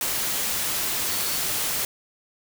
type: tone in noise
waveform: sine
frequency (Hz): 4435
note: C#8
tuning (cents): 0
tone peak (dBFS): -36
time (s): 1.09-1.38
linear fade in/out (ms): 2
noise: white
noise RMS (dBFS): -26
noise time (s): 0.01-1.85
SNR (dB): -13
effects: none